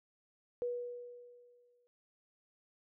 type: tone with exponential decay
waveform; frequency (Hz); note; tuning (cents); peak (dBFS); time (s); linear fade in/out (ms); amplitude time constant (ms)
sine; 485.8; B4; -29; -32; 0.62-1.87; 0; 270
effects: none